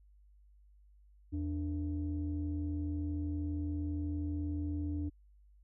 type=tone pair together; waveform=sine; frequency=82.41 / 293.7 Hz; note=E2 / D4; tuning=0 / 0 cents; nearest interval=octave + minor seventh; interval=2200 cents; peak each=-34 / -36 dBFS; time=1.32-5.1 s; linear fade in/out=20 ms; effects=tanh soft clip ceiling -28 dBFS + added 50 Hz sine -59 dBFS peak until 5.63 s